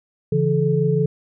sine tone cluster, 141.4 / 167.4 / 431.8 Hz, C#3 / E3 / A4, +35 / +27 / -33 cents, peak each -20 dBFS, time 0.32-1.06 s, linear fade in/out 5 ms, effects none

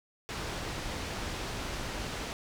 pink low-pass noise, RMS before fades -37 dBFS, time 0.29-2.33 s, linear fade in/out 0 ms, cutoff 6200 Hz, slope 12 dB/octave, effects none

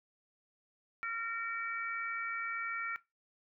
harmonic tone, 458.8 Hz, A#4, 28 cents flat, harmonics 3 / 4 / 5, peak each -37 / -42 / -40 dBFS, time 1.03-2.96 s, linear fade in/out 0 ms, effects noise-tail reverb RT60 0.2 s tail -17 dB re dry

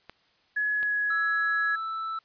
clicks, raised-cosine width 0.3 ms, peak -25 dBFS, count 2, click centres 0.096 / 0.83 s
sine tone with pitch glide, 1692 to 1676.4 Hz, G#6 to G#6, +32 to +16 cents, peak -24 dBFS, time 0.56-1.76 s, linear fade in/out 10 ms, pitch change -16 cents, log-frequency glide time 0.75-0.94 s
triangle tone, 1320 Hz, E6, 2 cents sharp, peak -28 dBFS, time 1.1-2.19 s, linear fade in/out 5 ms
effects white hiss -65 dBFS RMS until 2.24 s + resampled to 11025 Hz

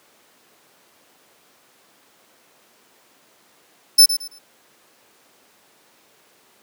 sawtooth tone with echo, 5274 Hz, E8, in tune, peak -4 dBFS, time 3.98-4.06 s, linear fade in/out 10 ms, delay 110 ms, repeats 3, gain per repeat -12 dB, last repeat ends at 4.39 s, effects pink hiss -55 dBFS RMS until 6.62 s + high-pass 300 Hz 12 dB/octave

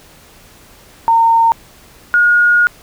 sine tone pair in turn, 915 / 1436.6 Hz, A#5 / F6, -32 / +48 cents, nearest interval minor sixth, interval 780 cents, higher second, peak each -7 dBFS, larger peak neither, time 1.08-1.52 / 2.14-2.67 s, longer second, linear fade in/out 0 ms, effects pink hiss -43 dBFS RMS until 2.82 s

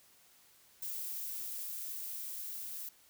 violet noise with level ramp, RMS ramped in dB -40 to -43 dBFS, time 0.82-2.89 s, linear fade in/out 5 ms, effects white hiss -64 dBFS RMS until 3.09 s

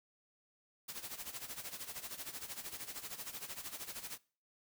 white noise with tremolo, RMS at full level -43 dBFS, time 0.88-4.18 s, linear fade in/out 10 ms, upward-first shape sine, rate 13 Hz, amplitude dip 75%, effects noise-tail reverb RT60 0.4 s tail -22 dB re dry

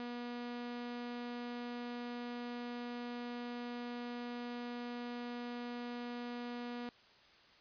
sawtooth tone, 241.5 Hz, B3, 39 cents flat, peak -37 dBFS, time 0-6.89 s, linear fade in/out 0 ms, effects white hiss -63 dBFS RMS until 7.6 s + resampled to 11025 Hz

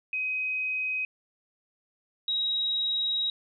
sine tone pair in turn, 2520 / 3820 Hz, D#7 / A#7, +21 / +42 cents, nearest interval perfect fifth, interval 721 cents, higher second, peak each -27 / -25 dBFS, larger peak second, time 0.13-1.05 / 2.28-3.3 s, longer second, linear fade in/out 2 ms, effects none

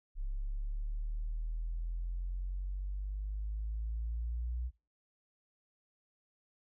sine exponential sweep, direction up, 33.52 to 61 Hz, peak -33 dBFS, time 0.15-4.71 s, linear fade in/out 50 ms, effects noise-tail reverb RT60 0.3 s tail -20 dB re dry + tanh soft clip ceiling -30 dBFS

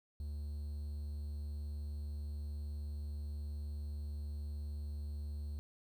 triangle tone, 73.42 Hz, D2, in tune, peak -37 dBFS, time 0.2-5.59 s, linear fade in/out 0 ms, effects 11-bit

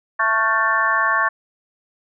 harmonic tone with a mistuned harmonic, 221.3 Hz, A3, 10 cents sharp, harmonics 3 / 4 / 5 / 6 / 7 / 8, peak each -28 / -27 / -19 / -27 / -23 / -20 dBFS, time 0.19-1.29 s, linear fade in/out 10 ms, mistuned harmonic 6, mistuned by +97 cents, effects none

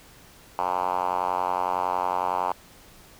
5% pulse tone with band-pass filter, 90.9 Hz, F#2, 30 cents flat, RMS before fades -26 dBFS, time 0.59-2.52 s, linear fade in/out 0 ms, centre 910 Hz, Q 3.6, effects pink hiss -51 dBFS RMS until 3.19 s

